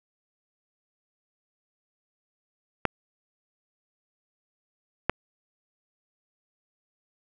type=clicks; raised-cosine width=0.5 ms; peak=-6 dBFS; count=2; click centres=2.853 / 5.096 s; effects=none